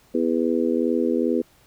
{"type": "harmonic tone", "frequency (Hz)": 82.41, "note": "E2", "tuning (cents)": 0, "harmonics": [3, 4, 5, 6], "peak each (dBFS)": [-23, -24, -25, -26], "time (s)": [0.14, 1.42], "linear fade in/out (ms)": 10, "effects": ["pink hiss -57 dBFS RMS until 1.66 s"]}